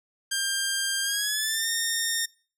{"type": "tone with pitch glide", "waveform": "10% pulse", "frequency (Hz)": [1595, 1832.2], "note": ["G6", "A#6"], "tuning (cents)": [30, -30], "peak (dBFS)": -16, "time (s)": [0.31, 2.26], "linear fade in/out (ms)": 10, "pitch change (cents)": 240, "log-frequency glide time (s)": [1.02, 1.69], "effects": ["noise-tail reverb RT60 0.4 s tail -24 dB re dry"]}